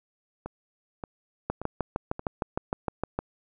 two click trains, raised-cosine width 1 ms, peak -13 / -21 dBFS, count 12 / 4, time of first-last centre 1.5-3.19 / 0.46-2.194 s, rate 6.51 / 1.73 Hz, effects none

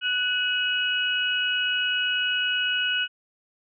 sine tone cluster, 1486 / 2549 / 2919 Hz, F#6 / D#7 / F#7, +7 / +41 / -24 cents, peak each -26 / -30 / -25 dBFS, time 0.01-3.08 s, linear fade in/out 50 ms, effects none

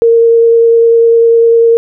sine tone with vibrato, 461.5 Hz, A#4, 17 cents flat, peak -3 dBFS, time 0.02-1.77 s, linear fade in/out 0 ms, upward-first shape triangle, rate 10 Hz, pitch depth 10 cents each way, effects none

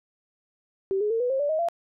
sine tone with pitch steps, 386.8 / 419.4 / 454.7 / 493 / 534.5 / 579.5 / 628.4 / 681.3 Hz, G4 / G#4 / A#4 / B4 / C5 / D5 / D#5 / F5, -23 / +17 / -43 / -3 / +37 / -23 / +17 / -43 cents, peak -22 dBFS, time 0.91-1.686 s, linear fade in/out 0 ms, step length 97 ms, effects none

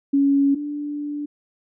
sine tone pair in turn, 279 / 292.7 Hz, C#4 / D4, +11 / -6 cents, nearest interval minor second, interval 83 cents, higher second, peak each -14 / -25 dBFS, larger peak first, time 0.13-0.55 / 0.55-1.26 s, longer second, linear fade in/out 10 ms, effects none

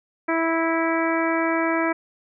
harmonic tone, 328.1 Hz, E4, 8 cents flat, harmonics 1 / 2 / 3 / 4 / 5 / 6 / 7, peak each -23 / -26 / -28 / -29 / -30 / -31 / -31 dBFS, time 0.28-1.93 s, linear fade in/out 10 ms, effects none

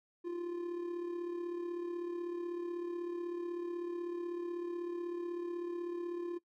triangle tone with amplitude modulation, 347.6 Hz, F4, 8 cents flat, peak -32 dBFS, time 0.24-6.39 s, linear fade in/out 20 ms, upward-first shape sine, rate 36.1 Hz, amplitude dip 50%, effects noise-tail reverb RT60 0.1 s tail -18 dB re dry

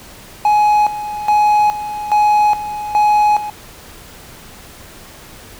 triangle tone with tremolo, 839 Hz, G#5, 17 cents sharp, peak -7 dBFS, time 0.45-3.5 s, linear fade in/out 2 ms, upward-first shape square, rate 1.2 Hz, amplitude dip 75%, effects pink hiss -38 dBFS RMS until 5.59 s

